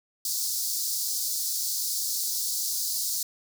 pink high-pass noise, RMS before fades -29 dBFS, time 0.25-3.23 s, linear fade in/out 2 ms, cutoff 4400 Hz, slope 48 dB/octave, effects none

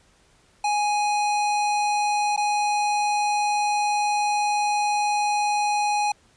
square tone with dropouts, 831 Hz, G#5, 1 cent sharp, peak -21 dBFS, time 0.64-6.12 s, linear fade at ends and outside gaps 5 ms, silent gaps 2.364-2.375 s, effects pink hiss -59 dBFS RMS until 6.36 s + resampled to 22050 Hz

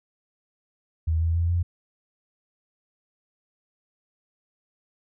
sine tone with pitch steps, 80.6 / 82.63 / 84.7 / 86.84 Hz, E2 / E2 / E2 / F2, -38 / +5 / +48 / -9 cents, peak -20 dBFS, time 1.07-1.63 s, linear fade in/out 10 ms, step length 140 ms, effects none

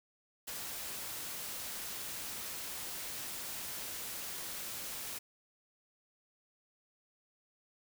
white noise, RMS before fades -42 dBFS, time 0.47-5.19 s, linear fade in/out 10 ms, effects none

